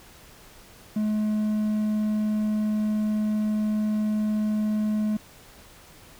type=tone; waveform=triangle; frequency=213.2 Hz; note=G#3; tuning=46 cents sharp; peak=-20 dBFS; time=0.96-5.17 s; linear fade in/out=5 ms; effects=pink hiss -50 dBFS RMS until 6.19 s